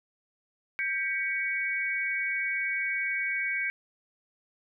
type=tone cluster; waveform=sine; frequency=1582 / 1955 / 2244 Hz; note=G6 / B6 / C#7; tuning=+15 / -18 / +21 cents; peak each=-33 / -36 / -29 dBFS; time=0.79-3.7 s; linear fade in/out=0 ms; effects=none